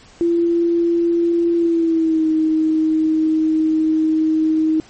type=tone with pitch glide; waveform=sine; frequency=340 to 315.4 Hz; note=F4 to D#4; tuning=-46 to +24 cents; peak=-13 dBFS; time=0.21-4.8 s; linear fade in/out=0 ms; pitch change=-130 cents; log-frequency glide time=1.56-2.27 s; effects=pink hiss -46 dBFS RMS until 4.89 s + MP3 32 kbps